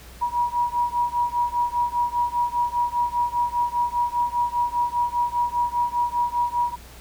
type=beating tone pair; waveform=sine; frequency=960 / 965 Hz; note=B5 / B5; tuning=-49 / -40 cents; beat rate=5 Hz; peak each=-23 / -24 dBFS; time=0.21-6.76 s; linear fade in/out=20 ms; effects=added 60 Hz sine -44 dBFS peak until 7 s + pink hiss -46 dBFS RMS until 7 s